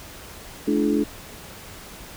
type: tone cluster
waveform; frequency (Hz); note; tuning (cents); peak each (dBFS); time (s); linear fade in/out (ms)
sine; 216.4 / 293.3 / 339.8 / 427.2; A3 / D4 / F4 / G#4; -29 / -2 / -47 / +49; -24 / -21 / -26 / -26; 0.67-1.04; 10
effects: pink hiss -41 dBFS RMS until 2.16 s